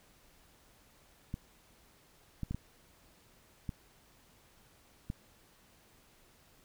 clicks, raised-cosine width 5 ms, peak -24 dBFS, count 6, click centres 1.341 / 2.433 / 2.51 / 2.546 / 3.692 / 5.101 s, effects pink hiss -64 dBFS RMS until 6.64 s

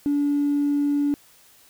triangle tone with tanh clipping, 287.9 Hz, D4, 34 cents flat, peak -18 dBFS, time 0.06-1.14 s, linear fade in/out 0 ms, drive 1 dB, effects white hiss -54 dBFS RMS until 1.69 s

